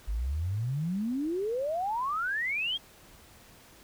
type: exponential sweep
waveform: sine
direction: up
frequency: 48.53 to 3322 Hz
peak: -28 dBFS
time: 0.07-2.78 s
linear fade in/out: 20 ms
effects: pink hiss -55 dBFS RMS until 3.83 s